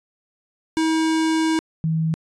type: tone pair in turn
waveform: square / sine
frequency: 320 / 160.65 Hz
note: D#4 / E3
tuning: +49 / -44 cents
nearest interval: octave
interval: 1193 cents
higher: first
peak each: -18 dBFS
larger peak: neither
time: 0.77-1.59 / 1.84-2.14 s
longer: first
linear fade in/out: 0 ms
effects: resampled to 22050 Hz